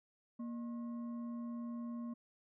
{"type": "tone with frequency modulation", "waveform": "sine", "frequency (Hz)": 235.3, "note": "A#3", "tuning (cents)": 16, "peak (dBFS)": -40, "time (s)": [0.39, 2.14], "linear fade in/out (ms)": 10, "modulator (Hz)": 843, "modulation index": 0.28, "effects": []}